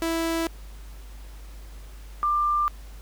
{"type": "tone pair in turn", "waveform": ["sawtooth", "sine"], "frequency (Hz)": [329.6, 1189.6], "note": ["E4", "D6"], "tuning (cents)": [0, 22], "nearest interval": "octave + minor seventh", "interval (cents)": 2222, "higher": "second", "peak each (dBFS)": -20, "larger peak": "neither", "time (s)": [[0.02, 0.47], [2.23, 2.68]], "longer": "neither", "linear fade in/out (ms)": 0, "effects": ["added 50 Hz sine -39 dBFS peak until 3.01 s", "pink hiss -52 dBFS RMS until 3.01 s"]}